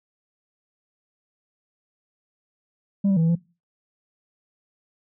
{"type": "tone with pitch steps", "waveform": "sine", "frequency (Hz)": [198.6, 193.3, 162.8, 164.4, 170], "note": ["G3", "G3", "E3", "E3", "F3"], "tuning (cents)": [23, -24, -21, -4, -46], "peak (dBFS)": -14, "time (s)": [3.04, 3.355], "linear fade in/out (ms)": 10, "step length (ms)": 63, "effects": ["noise-tail reverb RT60 0.3 s tail -22 dB re dry", "tanh soft clip ceiling -16 dBFS"]}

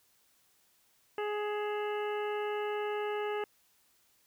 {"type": "harmonic tone with a mistuned harmonic", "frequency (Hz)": 417.8, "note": "G#4", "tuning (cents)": 10, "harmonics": [1, 2, 3, 4, 5, 6, 7], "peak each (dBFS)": [-33, -39, -43, -45, -47, -49, -50], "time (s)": [1.18, 3.44], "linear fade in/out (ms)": 2, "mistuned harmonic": 6, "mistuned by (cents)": 92, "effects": ["white hiss -69 dBFS RMS until 4.26 s"]}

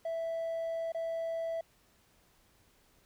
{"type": "tone with dropouts", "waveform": "triangle", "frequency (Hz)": 659.3, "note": "E5", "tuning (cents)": 0, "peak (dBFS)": -30, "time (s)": [0.05, 1.61], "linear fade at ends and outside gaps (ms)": 5, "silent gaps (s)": [0.921, 0.946], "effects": ["tanh soft clip ceiling -27 dBFS", "pink hiss -67 dBFS RMS until 3.05 s"]}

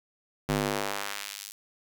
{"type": "tone with high-pass filter sweep", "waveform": "square", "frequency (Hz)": 50.5, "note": "G#1", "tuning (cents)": -48, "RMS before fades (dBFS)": -32, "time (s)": [0.48, 1.53], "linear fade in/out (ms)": 20, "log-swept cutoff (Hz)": [130, 6400], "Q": 0.73, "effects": ["8-bit"]}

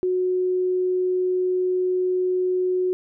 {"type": "tone", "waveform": "sine", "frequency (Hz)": 366.6, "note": "F#4", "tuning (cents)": -16, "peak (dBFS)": -19, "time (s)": [0.03, 2.93], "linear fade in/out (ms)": 0, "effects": []}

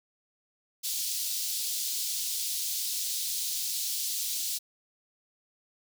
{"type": "high-pass noise", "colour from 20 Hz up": "pink", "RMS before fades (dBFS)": -32, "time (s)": [0.83, 4.59], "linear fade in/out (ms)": 20, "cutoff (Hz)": 3900, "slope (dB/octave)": 24, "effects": []}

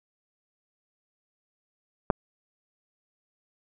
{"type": "clicks", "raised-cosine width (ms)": 1, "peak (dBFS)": [-7, -18], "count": 2, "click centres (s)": [2.102, 2.107], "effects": []}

